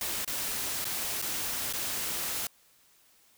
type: noise with dropouts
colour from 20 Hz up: white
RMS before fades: -33 dBFS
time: 0.01-2.47 s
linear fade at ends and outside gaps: 2 ms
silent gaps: 0.248-0.276 / 0.844-0.852 / 1.217-1.223 / 1.727-1.735 s
effects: white hiss -63 dBFS RMS until 3.37 s